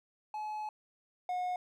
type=tone pair in turn; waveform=triangle; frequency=853 / 724.6 Hz; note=G#5 / F#5; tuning=+46 / -36 cents; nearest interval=minor third; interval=282 cents; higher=first; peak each=-34 / -30 dBFS; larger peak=second; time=0.34-0.69 / 1.29-1.56 s; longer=first; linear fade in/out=2 ms; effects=none